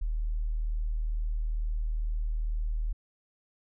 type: tone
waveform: sine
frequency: 38.89 Hz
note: D#1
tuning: in tune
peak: -27 dBFS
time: 0.01-2.93 s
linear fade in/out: 10 ms
effects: none